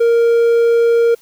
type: tone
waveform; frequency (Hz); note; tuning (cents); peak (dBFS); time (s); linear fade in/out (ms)
triangle; 466.2; A#4; 0; -7; 0-1.15; 10
effects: white hiss -50 dBFS RMS until 1.21 s